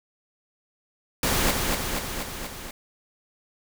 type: noise with echo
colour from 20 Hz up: pink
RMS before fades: -23 dBFS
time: 1.23-1.51 s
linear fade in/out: 2 ms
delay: 240 ms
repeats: 5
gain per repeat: -3 dB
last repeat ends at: 2.71 s
effects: none